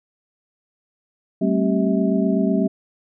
sine tone cluster, 193.1 / 221.2 / 269.1 / 386.8 / 644 Hz, G3 / A3 / C4 / G4 / E5, -26 / +9 / +49 / -23 / -41 cents, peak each -20 / -22 / -22 / -25 / -27 dBFS, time 1.41-2.68 s, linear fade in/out 10 ms, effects none

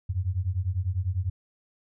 sine beating tone pair, 87.31 / 97.31 Hz, F2 / G2, 0 / -12 cents, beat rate 10 Hz, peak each -28 dBFS, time 0.09-1.3 s, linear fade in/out 10 ms, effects none

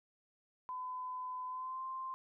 sine tone with pitch glide, 1011 to 1046.7 Hz, B5 to C6, +40 to 0 cents, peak -39 dBFS, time 0.69-2.14 s, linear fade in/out 0 ms, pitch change +60 cents, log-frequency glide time 1.47-1.83 s, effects none

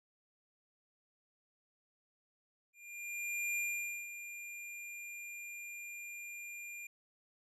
square tone with ADSR envelope, 2400 Hz, D7, 37 cents sharp, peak -34 dBFS, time 2.73-6.87 s, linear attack 840 ms, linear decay 500 ms, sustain -11 dB, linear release 4 ms, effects resampled to 32000 Hz

